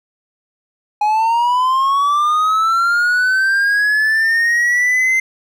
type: linear sweep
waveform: triangle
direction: up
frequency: 830.6 to 2080 Hz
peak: -10 dBFS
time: 1.01-5.2 s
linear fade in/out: 5 ms
effects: none